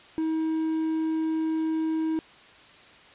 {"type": "tone", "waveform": "triangle", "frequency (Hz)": 318.7, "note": "D#4", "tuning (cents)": 42, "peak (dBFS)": -22, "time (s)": [0.18, 2.19], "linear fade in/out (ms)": 0, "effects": ["white hiss -51 dBFS RMS until 3.14 s", "resampled to 8000 Hz"]}